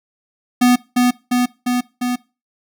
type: tone with echo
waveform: square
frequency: 246.9 Hz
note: B3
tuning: in tune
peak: -10 dBFS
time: 0.61-0.76 s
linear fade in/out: 10 ms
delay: 350 ms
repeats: 4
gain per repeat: -2 dB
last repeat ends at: 2.16 s
effects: noise-tail reverb RT60 0.3 s tail -21 dB re dry